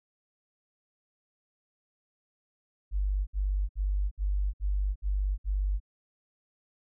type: tone bursts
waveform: sine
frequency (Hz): 49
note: G1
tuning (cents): 0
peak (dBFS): -25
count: 7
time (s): 2.91-5.802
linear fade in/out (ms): 50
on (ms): 360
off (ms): 62
effects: none